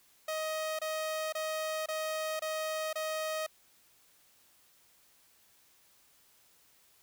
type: tone bursts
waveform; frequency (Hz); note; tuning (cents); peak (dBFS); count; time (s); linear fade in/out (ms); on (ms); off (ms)
sawtooth; 628; D#5; +16; -29; 6; 0.28-3.465; 5; 510; 25
effects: white hiss -65 dBFS RMS until 7.02 s